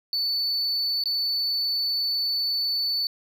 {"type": "tone with dropouts", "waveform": "sine", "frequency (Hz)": 4486, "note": "C#8", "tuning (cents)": 20, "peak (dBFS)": -20, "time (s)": [0.13, 3.07], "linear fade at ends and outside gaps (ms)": 1, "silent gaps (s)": [1.038, 1.057], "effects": ["tanh soft clip ceiling -22 dBFS"]}